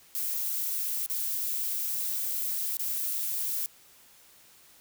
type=noise with dropouts; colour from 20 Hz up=violet; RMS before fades=-31 dBFS; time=0.15-3.66 s; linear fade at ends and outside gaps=0 ms; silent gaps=1.062-1.099 / 2.77-2.794 s; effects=white hiss -57 dBFS RMS until 4.8 s